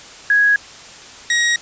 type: tone pair in turn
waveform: sine / sawtooth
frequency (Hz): 1661.2 / 1892.3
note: G#6 / A#6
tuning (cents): 0 / +25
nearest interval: major second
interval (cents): 225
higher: second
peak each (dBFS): -10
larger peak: neither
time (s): 0.3-0.56 / 1.3-1.56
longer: neither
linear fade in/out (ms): 2
effects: white hiss -38 dBFS RMS until 1.61 s + resampled to 16000 Hz